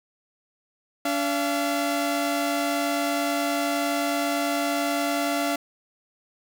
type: tone pair together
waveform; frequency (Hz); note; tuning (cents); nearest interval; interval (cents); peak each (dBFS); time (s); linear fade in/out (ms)
sawtooth; 286.7 / 682; D4 / F5; -42 / -41; octave + minor third; 1501; -22; 1.05-5.56; 5
effects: none